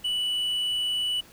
triangle tone, 2960 Hz, F#7, in tune, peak -23 dBFS, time 0.04-1.21 s, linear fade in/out 10 ms, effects pink hiss -52 dBFS RMS until 1.32 s

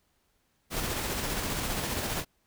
pink noise with tremolo, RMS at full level -31 dBFS, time 0.7-2.25 s, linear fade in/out 50 ms, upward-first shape square, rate 15 Hz, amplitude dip 25%, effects pink hiss -72 dBFS RMS until 2.46 s

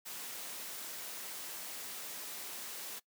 white noise, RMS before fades -44 dBFS, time 0.05-3 s, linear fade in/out 20 ms, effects noise-tail reverb RT60 0.1 s tail -20 dB re dry + high-pass 200 Hz 12 dB/octave

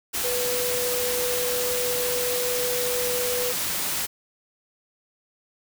sine tone in noise, 493.7 Hz, B4, 1 cent flat, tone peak -26 dBFS, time 0.23-3.53 s, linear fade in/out 20 ms, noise white, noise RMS -27 dBFS, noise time 0.13-4.07 s, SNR -2 dB, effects none

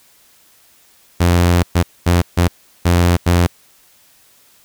sawtooth tone bursts at uneven times, 87.31 Hz, F2, in tune, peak -6 dBFS, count 6, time 1.2-1.63 / 1.75-1.83 / 2.06-2.22 / 2.37-2.48 / 2.85-3.17 / 3.26-3.47 s, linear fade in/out 10 ms, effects white hiss -51 dBFS RMS until 4.64 s

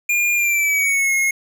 square tone with pitch glide, 2413 to 2162 Hz, D7 to C#7, +46 to -44 cents, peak -16 dBFS, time 0.09-1.31 s, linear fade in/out 5 ms, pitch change -190 cents, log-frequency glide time 0.35-1.13 s, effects none

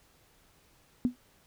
sine tone with exponential decay, 246.5 Hz, B3, 3 cents flat, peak -19 dBFS, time 1.05-1.16 s, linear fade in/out 0 ms, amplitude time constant 22 ms, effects pink hiss -64 dBFS RMS until 1.46 s

